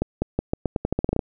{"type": "accelerating click train", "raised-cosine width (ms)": 2, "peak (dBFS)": -8, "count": 14, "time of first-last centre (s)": [0.02, 1.192], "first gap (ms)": 200, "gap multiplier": 0.85, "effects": []}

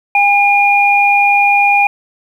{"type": "tone pair together", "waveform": "sine", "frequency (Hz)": [809.2, 2425], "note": ["G#5", "D#7"], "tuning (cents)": [-45, -45], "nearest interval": "octave + perfect fifth", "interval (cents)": 1900, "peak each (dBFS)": -10, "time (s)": [0.15, 1.87], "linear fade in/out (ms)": 2, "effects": ["7-bit"]}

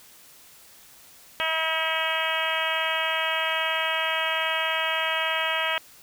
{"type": "harmonic tone", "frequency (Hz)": 321.2, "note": "E4", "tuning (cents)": -45, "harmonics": [2, 3, 4, 5, 6, 7, 8, 9, 10], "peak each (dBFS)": [-32, -32, -32, -32, -32, -32, -32, -32, -32], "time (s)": [1.4, 5.78], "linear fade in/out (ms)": 0, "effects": ["white hiss -51 dBFS RMS until 6.02 s"]}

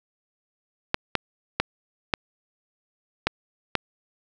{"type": "clicks", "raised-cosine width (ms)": 0.3, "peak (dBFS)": -4, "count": 6, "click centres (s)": [0.944, 1.153, 1.6, 2.138, 3.27, 3.753], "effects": []}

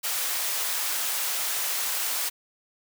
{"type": "high-pass noise", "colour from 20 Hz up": "white", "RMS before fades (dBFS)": -28, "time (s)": [0.03, 2.3], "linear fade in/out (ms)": 20, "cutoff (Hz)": 610, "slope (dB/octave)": 12, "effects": []}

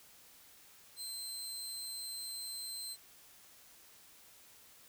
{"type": "tone", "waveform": "20% pulse", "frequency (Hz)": 4115, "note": "C8", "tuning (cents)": -30, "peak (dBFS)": -35, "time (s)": [0.96, 2.97], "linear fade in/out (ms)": 50, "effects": ["white hiss -60 dBFS RMS until 4.88 s"]}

